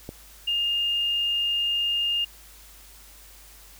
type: click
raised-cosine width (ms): 2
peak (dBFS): -21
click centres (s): 0.091
type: tone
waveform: sine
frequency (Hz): 2823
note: F7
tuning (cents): +18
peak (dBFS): -22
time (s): 0.47-2.25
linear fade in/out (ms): 10
effects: added 50 Hz sine -51 dBFS peak until 3.79 s + white hiss -50 dBFS RMS until 3.79 s